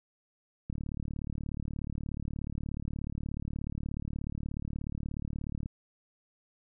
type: click train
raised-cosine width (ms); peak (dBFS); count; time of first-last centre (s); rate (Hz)
5; -24; 183; 0.7-5.659; 36.7
effects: none